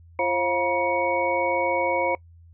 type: tone cluster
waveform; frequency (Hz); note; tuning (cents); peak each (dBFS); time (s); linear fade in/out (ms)
sine; 344.8 / 535 / 702 / 956 / 2233; F4 / C5 / F5 / A#5 / C#7; -22 / +38 / +9 / +43 / +12; -31 / -24 / -30 / -25 / -28; 0.19-2.15; 2
effects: noise-tail reverb RT60 0.1 s tail -23 dB re dry + added 84 Hz sine -47 dBFS peak until 2.53 s